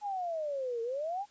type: exponential two-way sweep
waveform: sine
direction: down then up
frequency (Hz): 847 to 451 to 847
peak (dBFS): -32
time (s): 0.01-1.26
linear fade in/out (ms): 50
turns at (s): 0.82
effects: white hiss -63 dBFS RMS until 1.3 s + resampled to 16000 Hz